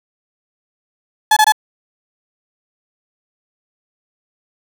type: tone bursts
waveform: 35% pulse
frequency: 858 Hz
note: A5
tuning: 44 cents flat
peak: -6 dBFS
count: 3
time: 1.31-1.522 s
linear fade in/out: 5 ms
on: 56 ms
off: 22 ms
effects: none